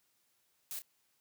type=noise with echo; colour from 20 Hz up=blue; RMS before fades=-41 dBFS; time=0.71-0.79 s; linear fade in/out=0 ms; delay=30 ms; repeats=1; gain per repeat=-10 dB; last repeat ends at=0.82 s; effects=white hiss -75 dBFS RMS until 1.2 s + high-pass 60 Hz 12 dB/octave